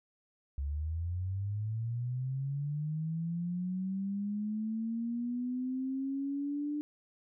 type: linear sweep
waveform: sine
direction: up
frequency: 68 to 297.9 Hz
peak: -32 dBFS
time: 0.58-6.81 s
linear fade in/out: 0 ms
effects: none